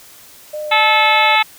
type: tone with vibrato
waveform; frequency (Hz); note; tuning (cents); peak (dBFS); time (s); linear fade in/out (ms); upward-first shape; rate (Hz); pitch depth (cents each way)
sine; 602; D5; +43; -22; 0.53-1.36; 10; sine; 3.3; 15
type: harmonic tone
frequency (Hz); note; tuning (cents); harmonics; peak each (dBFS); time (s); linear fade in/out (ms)
434.5; A4; -22; 2 / 3 / 4 / 5 / 6 / 7 / 8 / 9; -14 / -19 / -23 / -16 / -18 / -27 / -20 / -23; 0.71-1.43; 10
effects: white hiss -42 dBFS RMS until 1.58 s